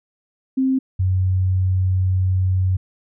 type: tone pair in turn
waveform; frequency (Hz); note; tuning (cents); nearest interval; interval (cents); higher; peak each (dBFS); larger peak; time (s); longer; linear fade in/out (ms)
sine; 263.4 / 93.13; C4 / F#2; +12 / +12; octave + tritone; 1800; first; -15; neither; 0.57-0.79 / 0.99-2.77; second; 10
effects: none